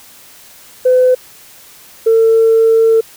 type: tone pair in turn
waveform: sine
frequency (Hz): 507 / 450.4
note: B4 / A4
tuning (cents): +45 / +40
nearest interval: major second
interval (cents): 205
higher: first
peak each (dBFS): -5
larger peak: neither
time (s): 0.85-1.15 / 2.06-3.01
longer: second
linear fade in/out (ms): 10
effects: tanh soft clip ceiling -2 dBFS + white hiss -40 dBFS RMS until 3.16 s